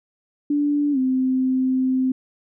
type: tone with pitch glide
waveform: sine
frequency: 291.1 to 259.3 Hz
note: D4 to C4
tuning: -15 to -15 cents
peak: -17 dBFS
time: 0.5-2.12 s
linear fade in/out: 5 ms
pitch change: -200 cents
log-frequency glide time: 0.92-0.98 s
effects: none

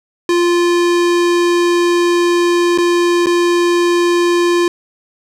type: tone with dropouts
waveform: square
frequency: 347.9 Hz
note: F4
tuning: 7 cents flat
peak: -11 dBFS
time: 0.29-4.68 s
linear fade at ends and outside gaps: 2 ms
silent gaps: 2.777-2.784 / 3.26-3.268 s
effects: low-pass 8000 Hz 12 dB/octave + 8-bit

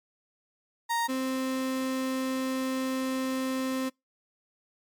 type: tone pair in turn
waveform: 35% pulse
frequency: 932.3 / 261.6 Hz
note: A#5 / C4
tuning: 0 / 0 cents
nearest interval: octave + minor seventh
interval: 2200 cents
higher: first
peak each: -24 / -26 dBFS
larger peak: first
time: 0.89-1.08 / 1.08-3.9 s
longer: second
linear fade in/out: 20 ms
effects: noise-tail reverb RT60 0.2 s tail -26 dB re dry + MP3 96 kbps

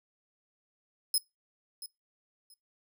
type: tone with echo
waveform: 15% pulse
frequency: 5120 Hz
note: D#8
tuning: 49 cents sharp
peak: -19 dBFS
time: 1.14-1.18 s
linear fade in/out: 2 ms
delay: 680 ms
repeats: 2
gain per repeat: -15 dB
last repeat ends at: 2.54 s
effects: noise-tail reverb RT60 0.2 s tail -21 dB re dry

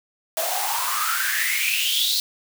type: noise with high-pass filter sweep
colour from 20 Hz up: white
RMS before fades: -23 dBFS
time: 0.37-2.2 s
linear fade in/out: 0 ms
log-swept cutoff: 620 to 4200 Hz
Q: 8.6
effects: none

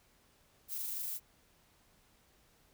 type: noise with amplitude modulation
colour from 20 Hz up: violet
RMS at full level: -38 dBFS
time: 0.68-1.2 s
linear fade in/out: 50 ms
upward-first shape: sine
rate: 25.2 Hz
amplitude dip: 25%
effects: pink hiss -68 dBFS RMS until 2.73 s

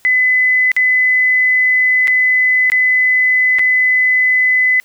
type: tone with dropouts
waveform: sine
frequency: 2013 Hz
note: B6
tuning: 33 cents sharp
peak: -9 dBFS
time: 0.05-4.8 s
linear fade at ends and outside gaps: 0 ms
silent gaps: 0.717-0.765 / 2.073-2.079 / 2.7-2.719 / 3.586-3.593 s
effects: white hiss -51 dBFS RMS until 4.84 s

